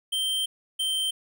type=tone pair in turn; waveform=square; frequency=3136 / 3124 Hz; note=G7 / G7; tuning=0 / -7 cents; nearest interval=unison; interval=7 cents; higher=first; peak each=-25 dBFS; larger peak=neither; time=0.12-0.46 / 0.79-1.11 s; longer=first; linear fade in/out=10 ms; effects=none